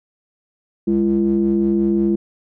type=ring-modulated tone; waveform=triangle; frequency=67.3 Hz; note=C2; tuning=49 cents sharp; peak=-9 dBFS; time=0.87-2.16 s; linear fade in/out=10 ms; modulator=272 Hz; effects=none